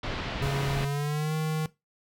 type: low-pass noise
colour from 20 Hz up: pink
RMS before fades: -33 dBFS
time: 0.03-0.85 s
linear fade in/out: 5 ms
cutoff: 4200 Hz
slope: 24 dB/octave
type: tone with pitch glide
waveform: square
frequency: 138.59 to 156.46 Hz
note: C#3 to D#3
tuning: 0 to +10 cents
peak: -27 dBFS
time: 0.42-1.66 s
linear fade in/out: 2 ms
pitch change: +210 cents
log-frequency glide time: 0.8-1.34 s
effects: noise-tail reverb RT60 0.2 s tail -18 dB re dry